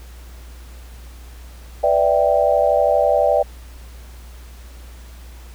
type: chord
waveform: sine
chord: E minor seventh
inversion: second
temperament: equal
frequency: 493.9 / 587.3 / 659.3 / 784 Hz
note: B4 / D5 / E5 / G5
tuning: 0 / 0 / 0 / 0 cents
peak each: -21 / -16 / -19 / -20 dBFS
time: 1.83-3.43 s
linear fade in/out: 10 ms
effects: added 60 Hz sine -36 dBFS peak until 5.54 s + pink hiss -47 dBFS RMS until 5.54 s